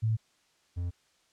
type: tone pair in turn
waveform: sine / triangle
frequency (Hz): 110.8 / 87.59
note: A2 / F2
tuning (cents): +13 / +6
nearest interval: major third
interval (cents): 407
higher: first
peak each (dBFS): -24 / -28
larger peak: first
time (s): 0.02-0.17 / 0.76-0.91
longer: neither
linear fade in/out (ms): 20
effects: white hiss -68 dBFS RMS until 1.32 s + low-pass 7000 Hz 12 dB/octave